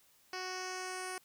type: tone with low-pass filter sweep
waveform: 10% pulse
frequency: 370 Hz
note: F#4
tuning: in tune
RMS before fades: -41 dBFS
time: 0.33-1.18 s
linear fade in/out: 2 ms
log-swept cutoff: 4800 to 10000 Hz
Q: 2.5
effects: white hiss -67 dBFS RMS until 1.24 s